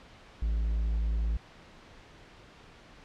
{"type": "tone", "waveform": "triangle", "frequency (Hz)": 55.2, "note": "A1", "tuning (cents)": 6, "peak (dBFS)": -24, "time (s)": [0.42, 1.37], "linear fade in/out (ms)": 5, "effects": ["pink hiss -53 dBFS RMS until 3.04 s", "low-pass 4000 Hz 12 dB/octave"]}